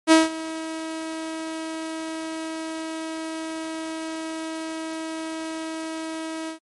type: tone with ADSR envelope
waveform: sawtooth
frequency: 321 Hz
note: E4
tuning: 46 cents flat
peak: -6 dBFS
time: 0.07-6.59 s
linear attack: 47 ms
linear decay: 170 ms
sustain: -19 dB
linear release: 100 ms
effects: MP3 48 kbps